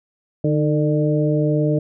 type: harmonic tone with a mistuned harmonic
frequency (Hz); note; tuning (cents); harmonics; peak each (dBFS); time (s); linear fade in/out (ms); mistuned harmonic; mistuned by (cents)
149.8; D3; +35; 1 / 2 / 3 / 4; -18 / -21 / -23 / -24; 0.44-1.79; 5; 2; +46
effects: none